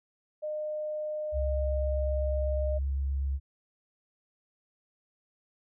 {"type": "tone", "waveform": "sine", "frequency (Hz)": 609, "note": "D#5", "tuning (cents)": -37, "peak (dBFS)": -31, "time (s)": [0.42, 2.79], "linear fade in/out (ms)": 20}
{"type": "tone with vibrato", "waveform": "sine", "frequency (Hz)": 68.5, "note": "C#2", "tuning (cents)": -20, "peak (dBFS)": -27, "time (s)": [1.32, 3.4], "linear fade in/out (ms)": 50, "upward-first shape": "sine", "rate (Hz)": 7.9, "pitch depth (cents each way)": 11}
{"effects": []}